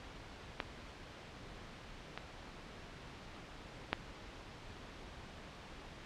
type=clicks; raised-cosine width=0.3 ms; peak=-18 / -24 / -14 dBFS; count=3; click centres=0.602 / 2.176 / 3.93 s; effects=pink hiss -51 dBFS RMS until 6.05 s + low-pass 4000 Hz 12 dB/octave